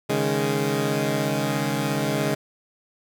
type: chord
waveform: 15% pulse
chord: C# suspended second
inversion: none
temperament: equal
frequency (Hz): 138.59 / 155.56 / 207.7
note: C#3 / D#3 / G#3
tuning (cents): 0 / 0 / 0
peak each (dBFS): -19 / -21 / -20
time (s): 0.09-2.35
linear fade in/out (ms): 10
effects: none